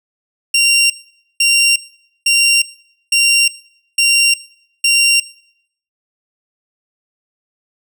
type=tone bursts; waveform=20% pulse; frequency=2765 Hz; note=F7; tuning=18 cents flat; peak=-5 dBFS; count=6; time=0.54-5.2 s; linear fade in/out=5 ms; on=360 ms; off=500 ms; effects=noise-tail reverb RT60 0.7 s tail -20 dB re dry